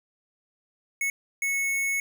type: tone bursts at uneven times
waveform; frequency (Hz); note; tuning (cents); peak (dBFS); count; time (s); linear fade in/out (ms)
square; 2201; C#7; -13; -25; 2; 1.01-1.1 / 1.42-2; 2
effects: none